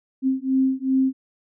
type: beating tone pair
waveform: sine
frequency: 262.7 / 265.3 Hz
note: C4 / C4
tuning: +7 / +24 cents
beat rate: 2.6 Hz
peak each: -21 dBFS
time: 0.22-1.13 s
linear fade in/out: 50 ms
effects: none